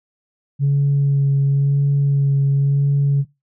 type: tone with vibrato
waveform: sine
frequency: 140 Hz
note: C#3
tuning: 18 cents sharp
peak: -11 dBFS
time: 0.59-3.25 s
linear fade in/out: 50 ms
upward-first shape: sine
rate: 0.95 Hz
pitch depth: 15 cents each way
effects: noise-tail reverb RT60 0.2 s tail -19 dB re dry + tanh soft clip ceiling -10 dBFS